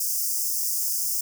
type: high-pass noise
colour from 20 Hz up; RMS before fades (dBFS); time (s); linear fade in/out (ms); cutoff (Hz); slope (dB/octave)
white; -26; 0-1.21; 5; 5000; 96
effects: none